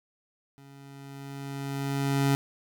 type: tone with level ramp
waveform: 25% pulse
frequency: 138.59 Hz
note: C#3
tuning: in tune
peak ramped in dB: -46 to -17 dBFS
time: 0.58-2.35 s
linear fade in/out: 0 ms
effects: none

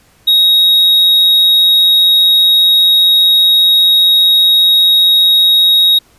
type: tone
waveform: triangle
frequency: 3779 Hz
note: A#7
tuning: 23 cents sharp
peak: -4 dBFS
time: 0.27-5.99 s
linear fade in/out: 10 ms
effects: pink hiss -49 dBFS RMS until 6.18 s + resampled to 32000 Hz

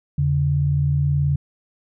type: tone pair together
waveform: sine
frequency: 83.3 / 142.17 Hz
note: E2 / C#3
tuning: +19 / +44 cents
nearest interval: major sixth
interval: 925 cents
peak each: -23 / -17 dBFS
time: 0.18-1.36 s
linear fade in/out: 5 ms
effects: none

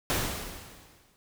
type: noise with exponential decay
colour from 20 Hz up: pink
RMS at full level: -26 dBFS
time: 0.1-1.16 s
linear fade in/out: 0 ms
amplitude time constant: 230 ms
effects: none

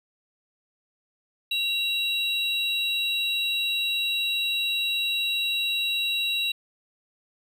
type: tone pair together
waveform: triangle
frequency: 2745 / 3889 Hz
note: F7 / B7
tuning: -31 / -27 cents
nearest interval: tritone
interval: 604 cents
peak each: -26 / -24 dBFS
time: 1.51-6.52 s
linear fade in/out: 5 ms
effects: none

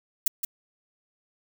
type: noise with echo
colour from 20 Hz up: violet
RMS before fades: -21 dBFS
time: 0.26-0.28 s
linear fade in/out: 5 ms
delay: 170 ms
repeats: 1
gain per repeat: -7 dB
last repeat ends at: 0.45 s
effects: none

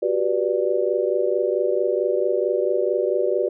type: chord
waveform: sine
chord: G major seventh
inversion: third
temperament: just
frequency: 367.5 / 392 / 490 / 588 Hz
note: F#4 / G4 / B4 / D5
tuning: -12 / 0 / -14 / +2 cents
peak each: -24 dBFS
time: 0.02-3.49 s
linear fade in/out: 10 ms
effects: none

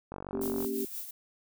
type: click train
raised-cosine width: 1 ms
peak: -25 dBFS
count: 26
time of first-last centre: 0.12-0.646 s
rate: 47.5 Hz
type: chord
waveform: sine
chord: G diminished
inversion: first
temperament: equal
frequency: 233.1 / 277.2 / 392 Hz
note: Bb3 / Db4 / G4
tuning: 0 / 0 / 0 cents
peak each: -36 / -36 / -33 dBFS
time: 0.33-0.85 s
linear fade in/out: 2 ms
type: noise with tremolo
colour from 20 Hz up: violet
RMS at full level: -37 dBFS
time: 0.41-1.11 s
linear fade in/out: 5 ms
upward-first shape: triangle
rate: 5.7 Hz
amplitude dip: 65%
effects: none

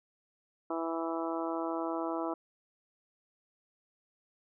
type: harmonic tone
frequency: 164.81 Hz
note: E3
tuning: in tune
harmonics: 2 / 3 / 4 / 5 / 6 / 7 / 8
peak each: -35 / -41 / -38 / -42 / -41 / -44 / -43 dBFS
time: 0.7-2.34 s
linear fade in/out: 5 ms
effects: none

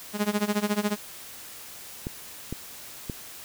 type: tone with tremolo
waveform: sawtooth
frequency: 207.7 Hz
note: G#3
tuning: in tune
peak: -17 dBFS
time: 0.13-0.97 s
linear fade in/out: 50 ms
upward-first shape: sine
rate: 14 Hz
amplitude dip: 90%
type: clicks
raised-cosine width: 3 ms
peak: -18 dBFS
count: 3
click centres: 2.069 / 2.526 / 3.098 s
effects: white hiss -43 dBFS RMS until 3.44 s

